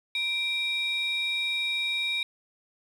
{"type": "tone pair together", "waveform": "sine", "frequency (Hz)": [2357, 3761], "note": ["D7", "A#7"], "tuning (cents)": [6, 15], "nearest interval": "minor sixth", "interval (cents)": 809, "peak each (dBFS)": -27, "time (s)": [0.15, 2.23], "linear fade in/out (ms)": 2, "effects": ["tanh soft clip ceiling -22 dBFS", "9-bit"]}